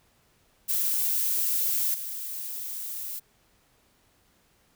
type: noise with level steps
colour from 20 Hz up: violet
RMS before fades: -26 / -35 dBFS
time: 0.68-3.2 s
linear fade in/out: 20 ms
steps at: 1.94 s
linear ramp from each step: 2 ms
effects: pink hiss -65 dBFS RMS until 4.75 s